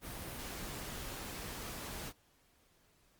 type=noise; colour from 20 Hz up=pink; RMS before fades=-44 dBFS; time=0.01-2.13 s; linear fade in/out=50 ms; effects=pink hiss -70 dBFS RMS until 3.19 s + Opus 32 kbps